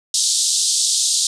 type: band-pass noise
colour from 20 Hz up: white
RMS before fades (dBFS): -18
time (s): 0.14-1.27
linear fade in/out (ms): 2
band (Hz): 3600 to 8900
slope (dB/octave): 48
effects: none